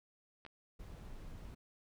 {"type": "clicks", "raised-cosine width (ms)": 0.3, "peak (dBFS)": -35, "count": 2, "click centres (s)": [0.451, 0.464]}
{"type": "noise", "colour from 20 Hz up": "brown", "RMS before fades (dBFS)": -49, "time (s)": [0.79, 1.55], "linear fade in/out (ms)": 10}
{"effects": []}